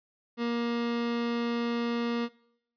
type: tone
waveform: 30% pulse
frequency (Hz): 235.8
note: A#3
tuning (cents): +20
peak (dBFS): -25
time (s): 0.37-2.29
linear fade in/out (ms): 50
effects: noise-tail reverb RT60 0.7 s tail -21 dB re dry + resampled to 11025 Hz